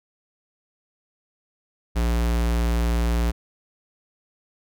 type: tone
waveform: square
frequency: 58.27 Hz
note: A#1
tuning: in tune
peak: -20 dBFS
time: 1.95-3.32 s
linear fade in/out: 20 ms
effects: none